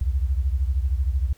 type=beating tone pair; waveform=sine; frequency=63.2 / 76.2 Hz; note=B1 / D#2; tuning=+41 / -36 cents; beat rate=13 Hz; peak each=-21 / -25 dBFS; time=0.01-1.33 s; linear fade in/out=5 ms; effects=pink hiss -57 dBFS RMS until 1.37 s